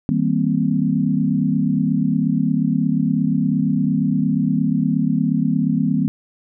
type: chord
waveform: sine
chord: C minor seventh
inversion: first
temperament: equal with one note detuned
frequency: 159.29 / 196 / 233.1 / 261.6 Hz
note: Eb3 / G3 / Bb3 / C4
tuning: +41 / 0 / 0 / 0 cents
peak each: -21 dBFS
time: 0.09-6.08 s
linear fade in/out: 0 ms
effects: none